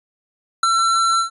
square tone with ADSR envelope, 1347 Hz, E6, 37 cents sharp, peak -10 dBFS, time 0.63-1.3 s, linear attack 5 ms, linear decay 5 ms, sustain -5 dB, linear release 110 ms, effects resampled to 24000 Hz

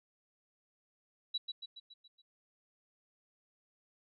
sine tone with echo, 3919 Hz, B7, 14 cents flat, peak -32 dBFS, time 1.34-1.38 s, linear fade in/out 10 ms, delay 140 ms, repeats 6, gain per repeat -5 dB, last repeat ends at 2.22 s, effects none

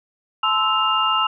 sine tone cluster, 865 / 1039 / 1312 / 2806 Hz, A5 / C6 / E6 / F7, -30 / -12 / -9 / +8 cents, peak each -25 / -24 / -19 / -22 dBFS, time 0.43-1.27 s, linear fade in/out 5 ms, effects none

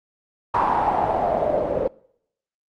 white noise with low-pass filter sweep, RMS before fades -21 dBFS, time 0.54-1.88 s, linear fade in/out 5 ms, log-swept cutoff 1000 to 520 Hz, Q 5.9, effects noise-tail reverb RT60 0.7 s tail -23 dB re dry + Opus 48 kbps

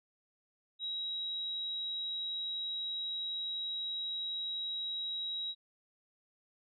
sine tone, 3843 Hz, B7, 48 cents flat, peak -35 dBFS, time 0.79-5.55 s, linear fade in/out 50 ms, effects none

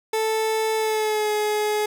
30% pulse tone with pitch glide, 440 to 422.3 Hz, A4 to G#4, 0 to +29 cents, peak -18 dBFS, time 0.13-1.86 s, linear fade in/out 5 ms, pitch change -71 cents, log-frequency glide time 0.76-1.31 s, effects none

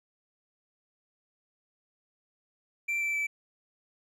triangle tone with pitch steps, 2349 / 2331 / 2314 Hz, D7 / D7 / D7, 0 / -14 / -26 cents, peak -26 dBFS, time 2.88-3.27 s, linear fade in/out 10 ms, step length 130 ms, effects none

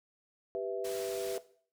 sine chord, E minor, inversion first, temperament equal, 392 / 493.9 / 659.3 Hz, G4 / B4 / E5, 0 / 0 / 0 cents, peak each -37 dBFS, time 0.55-1.38 s, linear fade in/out 0 ms
white low-pass noise, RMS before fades -46 dBFS, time 0.84-1.38 s, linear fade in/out 10 ms, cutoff 11000 Hz, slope 12 dB/octave
effects noise-tail reverb RT60 0.5 s tail -17 dB re dry

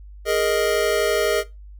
square chord, Ab suspended second, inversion none, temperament just, 415.3 / 467.2 / 623 Hz, Ab4 / Bb4 / Eb5, 0 / +4 / +2 cents, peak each -23 dBFS, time 0.25-1.44 s, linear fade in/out 50 ms, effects noise-tail reverb RT60 0.2 s tail -17 dB re dry + added 50 Hz sine -38 dBFS peak until 1.79 s

